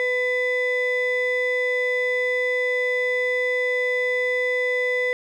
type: ring-modulated tone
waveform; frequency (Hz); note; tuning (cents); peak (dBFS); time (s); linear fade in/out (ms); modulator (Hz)
triangle; 751; F#5; +26; -15; 0-5.13; 0; 1250
effects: none